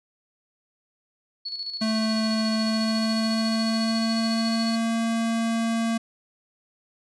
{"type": "tone with tremolo", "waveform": "sine", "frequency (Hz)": 4396, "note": "C#8", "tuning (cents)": -15, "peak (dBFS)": -28, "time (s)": [1.45, 4.76], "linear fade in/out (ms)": 10, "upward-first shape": "square", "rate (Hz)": 14, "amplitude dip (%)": 50}
{"type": "tone with pitch glide", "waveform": "square", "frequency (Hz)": [220, 227.9], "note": ["A3", "A#3"], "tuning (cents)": [0, -39], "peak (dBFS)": -23, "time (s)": [1.81, 5.98], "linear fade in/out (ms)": 10, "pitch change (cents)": 61, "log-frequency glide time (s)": [2.52, 4.94]}
{"effects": ["resampled to 24000 Hz"]}